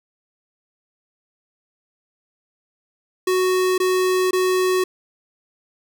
square tone bursts, 370 Hz, F#4, in tune, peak -17 dBFS, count 3, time 3.27-4.84 s, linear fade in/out 5 ms, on 510 ms, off 20 ms, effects 9-bit

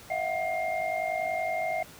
sine tone cluster, 641 / 692 / 742 / 2118 Hz, E5 / F5 / F#5 / C7, -49 / -16 / +5 / +21 cents, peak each -32 / -34 / -32 / -34 dBFS, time 0.1-1.83 s, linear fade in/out 5 ms, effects pink hiss -49 dBFS RMS until 1.99 s + high-pass 60 Hz 12 dB/octave

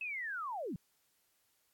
sine linear sweep, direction down, 2637 to 136.5 Hz, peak -37 dBFS, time 0.01-0.76 s, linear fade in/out 2 ms, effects white hiss -75 dBFS RMS until 1.73 s + AAC 64 kbps

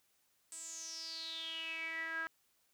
sawtooth tone with band-pass filter sweep, 325.6 Hz, E4, 21 cents flat, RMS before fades -43 dBFS, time 0.52-2.27 s, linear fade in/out 0 ms, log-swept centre 8300 to 1500 Hz, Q 9.5, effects white hiss -75 dBFS RMS until 2.73 s

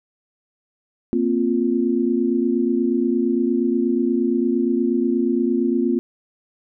sine chord, Bb suspended second, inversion none, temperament equal, 233.1 / 261.6 / 349.2 Hz, Bb3 / C4 / F4, 0 / 0 / 0 cents, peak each -21 dBFS, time 1.13-5.99 s, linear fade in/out 0 ms, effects none

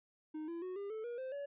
triangle tone with pitch steps, 309.5 / 337.5 / 368.1 / 401.4 / 437.7 / 477.3 / 520.5 / 567.6 Hz, D#4 / E4 / F#4 / G4 / A4 / A#4 / C5 / C#5, -9 / +41 / -9 / +41 / -9 / +41 / -9 / +41 cents, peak -38 dBFS, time 0.34-1.46 s, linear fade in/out 10 ms, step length 140 ms, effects resampled to 8000 Hz

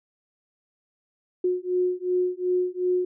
sine beating tone pair, 361.2 / 363.9 Hz, F#4 / F#4, -42 / -29 cents, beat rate 2.7 Hz, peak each -25 dBFS, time 1.44-3.05 s, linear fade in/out 5 ms, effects none

